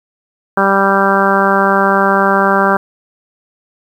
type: harmonic tone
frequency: 196 Hz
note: G3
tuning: in tune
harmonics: 1 / 2 / 3 / 4 / 5 / 6 / 7 / 8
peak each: -17 / -17 / -17 / -17 / -17 / -17 / -17 / -17 dBFS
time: 0.57-2.77 s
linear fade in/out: 5 ms
effects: 7-bit